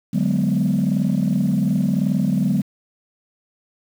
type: chord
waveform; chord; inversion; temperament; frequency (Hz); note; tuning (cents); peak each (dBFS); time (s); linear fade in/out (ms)
sine; G# half-diminished seventh; second; equal; 146.83 / 185 / 207.7 / 246.9; D3 / F#3 / G#3 / B3; 0 / 0 / 0 / 0; -22 / -19 / -20 / -22; 0.13-2.62; 10
effects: tanh soft clip ceiling -11 dBFS + 7-bit